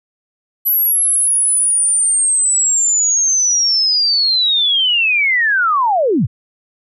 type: linear sweep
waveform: sine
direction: down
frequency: 11840 to 77.78 Hz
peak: -11 dBFS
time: 0.65-6.27 s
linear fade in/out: 20 ms
effects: none